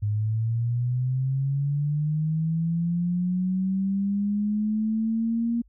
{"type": "linear sweep", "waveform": "sine", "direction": "up", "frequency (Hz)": [102.8, 235.9], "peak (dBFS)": -22, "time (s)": [0.02, 5.62], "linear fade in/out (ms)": 10, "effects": ["added 50 Hz sine -54 dBFS peak until 5.68 s"]}